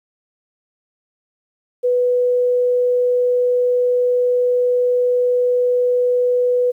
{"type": "tone", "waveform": "sine", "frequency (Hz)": 493.9, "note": "B4", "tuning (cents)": 0, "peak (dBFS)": -13, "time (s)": [1.83, 6.72], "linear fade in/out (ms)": 20, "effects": ["9-bit"]}